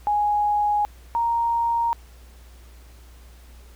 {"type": "tone pair in turn", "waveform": "sine", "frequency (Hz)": [830.6, 932.3], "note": ["G#5", "A#5"], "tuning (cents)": [0, 0], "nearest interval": "major second", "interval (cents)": 200, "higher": "second", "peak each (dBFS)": [-18, -19], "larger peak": "first", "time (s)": [[0.07, 0.85], [1.15, 1.93]], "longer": "neither", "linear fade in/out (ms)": 0, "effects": ["added 60 Hz sine -44 dBFS peak until 3.75 s", "pink hiss -54 dBFS RMS until 3.75 s"]}